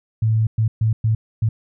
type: tone bursts at uneven times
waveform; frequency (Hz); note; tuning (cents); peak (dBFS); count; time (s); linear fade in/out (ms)
sine; 110.6; A2; +9; -14; 5; 0.22-0.47 / 0.58-0.68 / 0.81-0.93 / 1.04-1.15 / 1.42-1.49; 5
effects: none